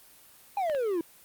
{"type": "exponential sweep", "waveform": "triangle", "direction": "down", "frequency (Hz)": [830.6, 320.1], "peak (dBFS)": -24, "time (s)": [0.57, 1.01], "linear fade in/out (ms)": 2}
{"type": "clicks", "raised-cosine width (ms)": 0.3, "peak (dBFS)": [-22, -25], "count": 2, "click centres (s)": [0.698, 0.749]}
{"effects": ["white hiss -55 dBFS RMS until 1.24 s", "Opus 24 kbps"]}